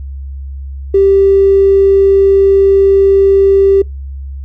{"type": "tone with tanh clipping", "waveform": "triangle", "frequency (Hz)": 392, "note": "G4", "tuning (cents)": 0, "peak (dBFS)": -4, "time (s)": [0.94, 3.82], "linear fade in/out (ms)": 5, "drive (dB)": 2, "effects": ["noise-tail reverb RT60 0.2 s tail -25 dB re dry", "added 68 Hz sine -21 dBFS peak until 4.44 s"]}